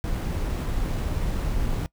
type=noise with sample-and-hold; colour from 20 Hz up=brown; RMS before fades=-26 dBFS; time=0.04-1.86 s; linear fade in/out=0 ms; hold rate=11025 Hz; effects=noise-tail reverb RT60 0.1 s tail -22 dB re dry